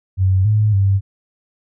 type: tone with pitch steps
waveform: sine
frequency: 94.5 / 106.6 / 98 Hz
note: F#2 / G#2 / G2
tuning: +37 / +46 / 0 cents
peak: -11 dBFS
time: 0.17-1.01 s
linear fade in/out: 50 ms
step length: 280 ms
effects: none